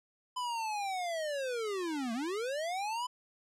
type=linear two-way sweep; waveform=square; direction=down then up; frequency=1012 to 219.7 to 1012 Hz; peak=-34 dBFS; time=0.36-3.07 s; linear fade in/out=10 ms; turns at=2.13 s; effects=low-pass 9000 Hz 12 dB/octave